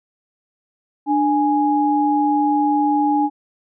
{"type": "tone pair together", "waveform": "sine", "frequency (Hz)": [295.8, 830.6], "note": ["D4", "G#5"], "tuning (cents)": [13, 0], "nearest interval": "octave + tritone", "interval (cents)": 1787, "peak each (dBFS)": -17, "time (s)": [1.06, 3.3], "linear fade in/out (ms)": 50, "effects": []}